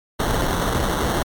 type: noise with sample-and-hold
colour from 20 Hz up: pink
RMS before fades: -21 dBFS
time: 0.19-1.23 s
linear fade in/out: 10 ms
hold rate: 2450 Hz
effects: MP3 96 kbps